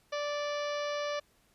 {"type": "harmonic tone", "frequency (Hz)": 585, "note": "D5", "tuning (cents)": -7, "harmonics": [1, 2, 3, 4, 5, 6, 7, 8, 9, 10], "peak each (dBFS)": [-33, -39, -43, -45, -47, -49, -50, -51, -52, -53], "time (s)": [0.12, 1.2], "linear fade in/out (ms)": 10, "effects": ["pink hiss -68 dBFS RMS until 1.54 s", "resampled to 32000 Hz"]}